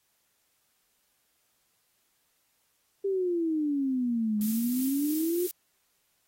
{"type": "exponential two-way sweep", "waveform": "sine", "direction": "down then up", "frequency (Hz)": [400.2, 208, 364.7], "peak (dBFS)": -25, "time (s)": [3.04, 5.47], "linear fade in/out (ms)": 10, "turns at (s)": 4.39}
{"type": "noise with tremolo", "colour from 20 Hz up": "violet", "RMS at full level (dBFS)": -34, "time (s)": [4.41, 5.51], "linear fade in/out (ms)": 0, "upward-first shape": "triangle", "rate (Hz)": 3, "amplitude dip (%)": 35}
{"effects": ["white hiss -72 dBFS RMS until 6.27 s", "AAC 48 kbps"]}